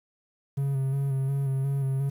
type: tone with vibrato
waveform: triangle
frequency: 136.4 Hz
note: C#3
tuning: 28 cents flat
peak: -22 dBFS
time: 0.57-2.1 s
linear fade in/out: 10 ms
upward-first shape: square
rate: 2.8 Hz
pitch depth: 28 cents each way
effects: 9-bit